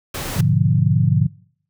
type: noise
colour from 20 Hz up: pink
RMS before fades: -27 dBFS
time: 0.14-0.41 s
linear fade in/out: 5 ms
type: chord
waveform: sine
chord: G# diminished seventh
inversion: none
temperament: equal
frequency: 103.83 / 123.47 / 146.83 / 174.61 Hz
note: G#2 / B2 / D3 / F3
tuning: 0 / 0 / 0 / 0 cents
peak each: -19 / -19 / -17 / -20 dBFS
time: 0.36-1.27 s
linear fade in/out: 10 ms
effects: noise-tail reverb RT60 0.6 s tail -24 dB re dry